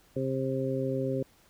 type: harmonic tone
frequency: 132.6 Hz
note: C3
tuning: 23 cents sharp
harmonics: 1 / 2 / 3 / 4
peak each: -33 / -33 / -33 / -33 dBFS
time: 0.16-1.23 s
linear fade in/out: 5 ms
effects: pink hiss -62 dBFS RMS until 1.49 s